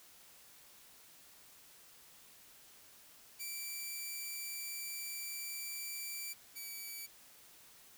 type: tone pair in turn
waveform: 5% pulse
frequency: 2335 / 2299 Hz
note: D7 / D7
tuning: -11 / -37 cents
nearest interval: unison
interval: 26 cents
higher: first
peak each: -31 / -34 dBFS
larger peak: first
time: 3.39-6.34 / 6.55-7.07 s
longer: first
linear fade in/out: 20 ms
effects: white hiss -60 dBFS RMS until 7.97 s